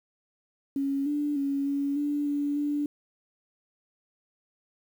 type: tone with pitch steps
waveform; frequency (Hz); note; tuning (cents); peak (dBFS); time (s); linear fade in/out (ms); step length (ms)
sine; 276.3 / 293 / 278.5 / 281.1 / 291.1 / 288.1 / 291.9; C#4 / D4 / C#4 / C#4 / D4 / D4 / D4; -6 / -4 / +8 / +24 / -15 / -33 / -10; -25; 0.76-2.86; 2; 300
effects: 9-bit